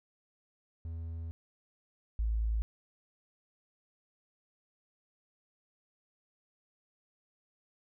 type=tone pair in turn; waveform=triangle / sine; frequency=82.41 / 55 Hz; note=E2 / A1; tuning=0 / 0 cents; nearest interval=perfect fifth; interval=700 cents; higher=first; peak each=-35 / -28 dBFS; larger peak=second; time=0.85-1.31 / 2.19-2.62 s; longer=first; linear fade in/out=0 ms; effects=none